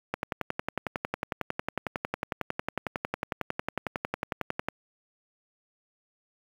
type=click train; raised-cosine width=0.5 ms; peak=-13 dBFS; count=51; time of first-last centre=0.14-4.685 s; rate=11 Hz; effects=high-pass 80 Hz 12 dB/octave + 7-bit